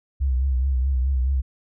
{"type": "tone with vibrato", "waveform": "sine", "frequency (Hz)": 65.41, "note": "C2", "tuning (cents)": 0, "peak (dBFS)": -18, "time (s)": [0.2, 1.42], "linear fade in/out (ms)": 20, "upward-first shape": "triangle", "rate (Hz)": 4.7, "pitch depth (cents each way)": 100, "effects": []}